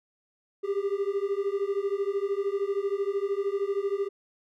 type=beating tone pair; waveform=triangle; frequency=392 / 405 Hz; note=G4 / G#4; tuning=0 / -43 cents; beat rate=13 Hz; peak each=-27 dBFS; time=0.63-4.09 s; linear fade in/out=20 ms; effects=none